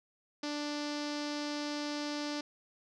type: tone with low-pass filter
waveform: sawtooth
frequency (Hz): 294.3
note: D4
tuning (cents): +4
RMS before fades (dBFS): -37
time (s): 0.43-2.41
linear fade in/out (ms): 5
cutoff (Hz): 5100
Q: 3.4
effects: none